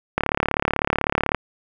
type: click train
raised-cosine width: 0.5 ms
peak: -3 dBFS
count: 43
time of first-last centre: 0.18-1.347 s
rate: 36 Hz
effects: none